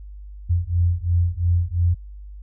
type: beating tone pair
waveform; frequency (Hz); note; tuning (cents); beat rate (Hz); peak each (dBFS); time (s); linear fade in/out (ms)
sine; 85.6 / 88.5; F2 / F2; -34 / +23; 2.9; -20; 0.49-1.95; 20
effects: added 50 Hz sine -35 dBFS peak until 2.42 s